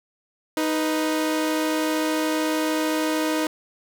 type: tone pair together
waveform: sawtooth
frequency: 311.5 / 493.9 Hz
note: D#4 / B4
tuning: +2 / 0 cents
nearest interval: minor sixth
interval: 798 cents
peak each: -18 / -25 dBFS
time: 0.57-3.47 s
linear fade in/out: 2 ms
effects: none